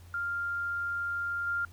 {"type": "tone with level steps", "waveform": "sine", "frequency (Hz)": 1396.9, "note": "F6", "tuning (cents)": 0, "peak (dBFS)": [-30, -28], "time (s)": [0.14, 1.65], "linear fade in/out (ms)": 2, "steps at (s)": 1.47, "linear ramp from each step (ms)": 2, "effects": ["added 87 Hz sine -49 dBFS peak until 1.72 s", "pink hiss -60 dBFS RMS until 1.72 s"]}